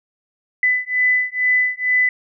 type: beating tone pair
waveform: sine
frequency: 2000 / 2002.2 Hz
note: B6 / B6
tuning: +21 / +23 cents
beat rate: 2.2 Hz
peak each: -18 dBFS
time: 0.63-2.09 s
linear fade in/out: 2 ms
effects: none